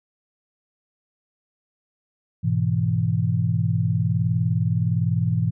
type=chord; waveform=sine; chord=E major; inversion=first; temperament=equal; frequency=103.83 / 123.47 / 164.81 Hz; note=G#2 / B2 / E3; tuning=0 / 0 / 0 cents; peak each=-23 dBFS; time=2.43-5.51 s; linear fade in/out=20 ms; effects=none